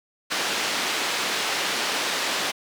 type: band-pass noise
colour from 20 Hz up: white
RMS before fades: -26 dBFS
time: 0.3-2.52 s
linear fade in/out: 20 ms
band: 260 to 4200 Hz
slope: 12 dB/octave
effects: none